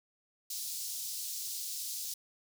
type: high-pass noise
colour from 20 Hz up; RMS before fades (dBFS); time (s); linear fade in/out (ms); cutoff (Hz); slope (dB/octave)
pink; -39; 0.5-2.14; 5; 4500; 24
effects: none